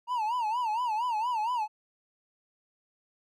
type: tone with vibrato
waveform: triangle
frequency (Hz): 921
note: A#5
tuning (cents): -21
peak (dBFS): -25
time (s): 0.07-1.68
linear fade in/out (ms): 50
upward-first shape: sine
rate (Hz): 4.3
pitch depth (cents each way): 150
effects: none